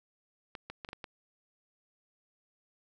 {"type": "clicks", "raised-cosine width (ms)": 0.3, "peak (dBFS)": -25, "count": 6, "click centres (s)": [0.552, 0.7, 0.848, 0.889, 0.931, 1.042], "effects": []}